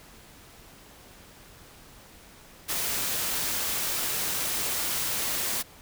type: noise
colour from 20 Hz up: white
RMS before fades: -29 dBFS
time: 2.68-5.63 s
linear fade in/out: 20 ms
effects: pink hiss -51 dBFS RMS until 5.81 s